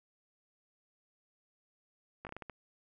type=slowing click train; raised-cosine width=0.5 ms; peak=-28 dBFS; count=7; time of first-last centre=2.25-2.497 s; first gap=18 ms; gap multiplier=1.33; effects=none